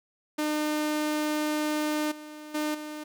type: tone with level steps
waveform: sawtooth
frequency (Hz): 302.9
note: D#4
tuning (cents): -46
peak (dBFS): -22 / -37 / -23 / -32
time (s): 0.38-3.04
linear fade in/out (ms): 10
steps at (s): 2.11 / 2.54 / 2.74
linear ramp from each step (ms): 10
effects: none